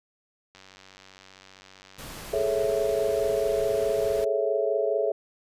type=click train; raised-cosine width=0.2 ms; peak=-31 dBFS; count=167; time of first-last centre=0.55-2.292 s; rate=95.3 Hz
type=noise; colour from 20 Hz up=pink; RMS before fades=-40 dBFS; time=1.98-4.25 s; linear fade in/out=10 ms
type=chord; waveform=sine; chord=A major seventh; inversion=third; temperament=equal; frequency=415.3 / 440 / 554.4 / 659.3 Hz; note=G#4 / A4 / C#5 / E5; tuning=0 / 0 / 0 / 0 cents; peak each=-28 dBFS; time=2.33-5.12 s; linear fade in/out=5 ms
effects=resampled to 32000 Hz